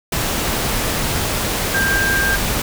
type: tone in noise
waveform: sine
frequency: 1591 Hz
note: G6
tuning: 25 cents sharp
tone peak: -16 dBFS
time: 1.74-2.36 s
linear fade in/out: 5 ms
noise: pink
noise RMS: -20 dBFS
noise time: 0.12-2.62 s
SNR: +1 dB
effects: none